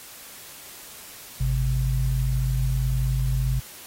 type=tone pair together; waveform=sine; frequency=51.59 / 130 Hz; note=G#1 / C3; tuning=-11 / -11 cents; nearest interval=octave + major third; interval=1600 cents; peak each=-23 dBFS; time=1.4-3.6 s; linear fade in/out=10 ms; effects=white hiss -43 dBFS RMS until 3.86 s + AAC 48 kbps